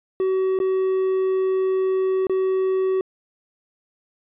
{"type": "tone with dropouts", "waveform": "triangle", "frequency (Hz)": 378.1, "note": "F#4", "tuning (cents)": 38, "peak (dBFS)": -16, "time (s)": [0.2, 3.01], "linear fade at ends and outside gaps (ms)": 1, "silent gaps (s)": [[0.589, 0.601], [2.269, 2.296]], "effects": ["resampled to 8000 Hz"]}